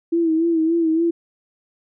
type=tone with vibrato; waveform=sine; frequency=328.1 Hz; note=E4; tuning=8 cents flat; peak=-15 dBFS; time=0.12-1.11 s; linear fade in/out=10 ms; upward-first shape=sine; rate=3.5 Hz; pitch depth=57 cents each way; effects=none